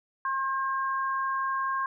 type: tone pair together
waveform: sine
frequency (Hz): 1072 / 1603.6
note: C6 / G6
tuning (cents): +42 / +39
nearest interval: perfect fifth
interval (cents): 697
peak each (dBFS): -27 / -33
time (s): 0.25-1.86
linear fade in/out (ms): 2
effects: none

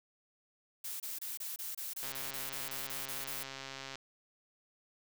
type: noise bursts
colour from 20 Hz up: blue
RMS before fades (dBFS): -41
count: 14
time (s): 0.84-3.431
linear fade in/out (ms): 5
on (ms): 160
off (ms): 27
type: click train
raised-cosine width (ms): 0.2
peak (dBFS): -26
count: 261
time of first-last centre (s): 2.03-3.956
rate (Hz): 135
effects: none

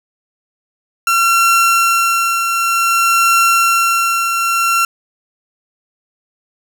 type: tone with tremolo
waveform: 30% pulse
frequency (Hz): 1363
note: F6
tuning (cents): -43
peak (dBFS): -6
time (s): 1.07-4.85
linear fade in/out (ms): 2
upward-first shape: triangle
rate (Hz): 0.54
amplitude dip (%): 50
effects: none

